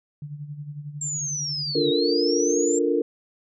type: tone with tremolo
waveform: sine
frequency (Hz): 146.7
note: D3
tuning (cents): -2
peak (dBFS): -30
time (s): 0.22-1.91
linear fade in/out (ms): 2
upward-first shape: sine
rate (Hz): 11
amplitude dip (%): 65
type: linear two-way sweep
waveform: sine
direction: down then up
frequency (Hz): 7459 to 3729 to 7459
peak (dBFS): -26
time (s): 1.01-2.79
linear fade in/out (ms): 5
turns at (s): 1.9
type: chord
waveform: sine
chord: Bb major seventh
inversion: first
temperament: just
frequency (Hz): 291.4 / 349.6 / 437 / 466.2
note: D4 / F4 / A4 / Bb4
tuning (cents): -13 / +2 / -12 / 0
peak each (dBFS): -25 / -25 / -27 / -23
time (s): 1.75-3.02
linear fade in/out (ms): 5
effects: none